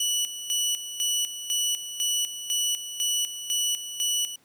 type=tone with tremolo; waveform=20% pulse; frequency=2952 Hz; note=F#7; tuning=5 cents flat; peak=-18 dBFS; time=0-4.36 s; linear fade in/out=5 ms; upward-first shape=square; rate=2 Hz; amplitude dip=70%; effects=pink hiss -62 dBFS RMS until 4.44 s + high-pass 150 Hz 12 dB/octave